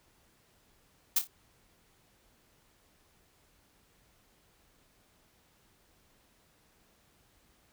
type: noise with echo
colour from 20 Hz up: blue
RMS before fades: -25 dBFS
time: 1.16-1.19 s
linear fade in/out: 5 ms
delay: 28 ms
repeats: 3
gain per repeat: -9 dB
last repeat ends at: 1.274 s
effects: pink hiss -67 dBFS RMS until 7.72 s